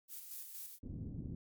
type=noise with tremolo; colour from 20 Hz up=violet; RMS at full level=-46 dBFS; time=0.08-0.79 s; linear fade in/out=50 ms; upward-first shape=square; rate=4.3 Hz; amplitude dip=40%
type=low-pass noise; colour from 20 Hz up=white; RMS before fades=-44 dBFS; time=0.83-1.35 s; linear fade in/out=2 ms; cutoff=240 Hz; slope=24 dB/octave
effects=MP3 96 kbps